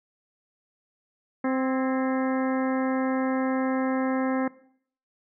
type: harmonic tone with a mistuned harmonic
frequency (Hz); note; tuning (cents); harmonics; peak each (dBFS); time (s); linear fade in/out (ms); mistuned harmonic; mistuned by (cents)
261.6; C4; 0; 1 / 2 / 3 / 4 / 5 / 6 / 7 / 8; -24 / -30 / -34 / -36 / -38 / -40 / -41 / -42; 1.44-4.48; 5; 6; +66
effects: noise-tail reverb RT60 0.6 s tail -19 dB re dry